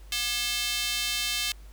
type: tone with high-pass filter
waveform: square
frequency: 240 Hz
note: B3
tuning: 49 cents flat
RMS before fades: -29 dBFS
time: 0.12-1.52 s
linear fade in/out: 2 ms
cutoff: 3100 Hz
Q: 1.6
effects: added 50 Hz sine -44 dBFS peak until 1.72 s + pink hiss -58 dBFS RMS until 1.72 s